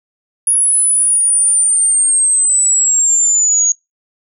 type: linear sweep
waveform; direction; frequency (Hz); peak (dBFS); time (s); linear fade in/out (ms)
sine; down; 10440 to 6645; -9; 0.47-3.72; 2
effects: noise-tail reverb RT60 0.2 s tail -24 dB re dry